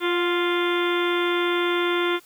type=harmonic tone with a mistuned harmonic; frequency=349.2 Hz; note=F4; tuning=in tune; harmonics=1 / 2 / 3 / 4 / 5 / 6 / 7 / 8 / 9 / 10; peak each=-22 / -36 / -29 / -29 / -36 / -31 / -36 / -39 / -37 / -32 dBFS; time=0-2.2 s; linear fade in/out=50 ms; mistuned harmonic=2; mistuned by=+40 cents; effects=white hiss -54 dBFS RMS until 2.25 s